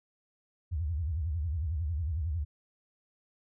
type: tone with vibrato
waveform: sine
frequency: 79.2 Hz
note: D#2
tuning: 31 cents sharp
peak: -29 dBFS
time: 0.71-2.45 s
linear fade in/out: 20 ms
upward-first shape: sine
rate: 11 Hz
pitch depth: 220 cents each way
effects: none